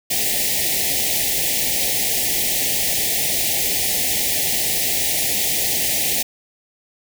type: band-stop noise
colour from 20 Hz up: white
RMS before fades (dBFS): -20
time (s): 0.1-6.23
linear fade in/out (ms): 10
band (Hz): 840 to 1800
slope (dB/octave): 96
effects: none